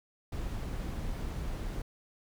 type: noise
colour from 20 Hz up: brown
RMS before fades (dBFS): -36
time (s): 0.32-1.82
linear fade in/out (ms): 5
effects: none